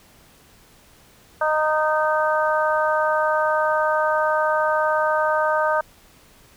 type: harmonic tone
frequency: 308.7 Hz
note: D#4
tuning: 14 cents flat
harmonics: 2 / 3 / 4 / 5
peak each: -21 / -23 / -24 / -25 dBFS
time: 1.41-5.81 s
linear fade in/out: 5 ms
effects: pink hiss -52 dBFS RMS until 6.56 s